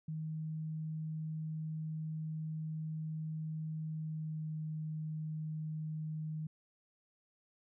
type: tone with pitch glide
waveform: sine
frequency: 157.1 to 155.74 Hz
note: D#3 to D#3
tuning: +17 to +2 cents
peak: -37 dBFS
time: 0.08-6.47 s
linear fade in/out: 5 ms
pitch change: -15 cents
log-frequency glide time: 3.88-4.55 s
effects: none